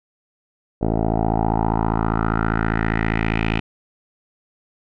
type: tone with low-pass filter sweep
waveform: 10% pulse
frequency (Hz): 55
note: A1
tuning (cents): 0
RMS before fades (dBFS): -20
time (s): 0.81-3.6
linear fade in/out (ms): 10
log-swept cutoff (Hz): 570 to 2700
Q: 3.7
effects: none